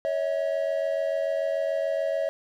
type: tone pair together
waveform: triangle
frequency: 557.1 / 644 Hz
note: C#5 / E5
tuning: +9 / -41 cents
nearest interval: minor third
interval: 250 cents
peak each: -25 dBFS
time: 0.05-2.29 s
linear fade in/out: 0 ms
effects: none